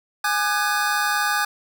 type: tone cluster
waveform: square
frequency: 830 / 1207 / 1510 / 1662 Hz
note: G#5 / D6 / F#6 / G#6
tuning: -1 / +47 / +35 / +1 cents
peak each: -26 dBFS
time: 0.24-1.45 s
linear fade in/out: 5 ms
effects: none